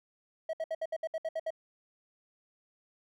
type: tone bursts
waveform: triangle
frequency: 644 Hz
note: E5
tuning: 41 cents flat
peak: -29 dBFS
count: 10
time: 0.49-1.505 s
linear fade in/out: 5 ms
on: 43 ms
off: 65 ms
effects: none